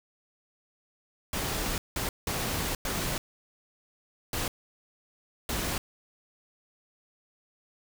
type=noise bursts at uneven times; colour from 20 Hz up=pink; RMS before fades=-31 dBFS; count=6; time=1.33-1.78 / 1.96-2.09 / 2.27-2.75 / 2.85-3.18 / 4.33-4.48 / 5.49-5.78 s; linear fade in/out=2 ms; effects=none